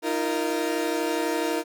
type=chord; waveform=30% pulse; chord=Eb suspended second; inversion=none; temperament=equal with one note detuned; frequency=311.1 / 343.2 / 466.2 Hz; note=Eb4 / F4 / Bb4; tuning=0 / -30 / 0 cents; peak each=-26 dBFS; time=0.02-1.64 s; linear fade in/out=50 ms; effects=none